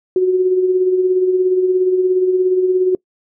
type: tone with tremolo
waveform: sine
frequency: 369.2 Hz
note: F#4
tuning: 4 cents flat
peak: -9 dBFS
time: 0.16-2.95 s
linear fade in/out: 2 ms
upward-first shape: sine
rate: 17 Hz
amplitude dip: 45%
effects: noise-tail reverb RT60 0.1 s tail -24 dB re dry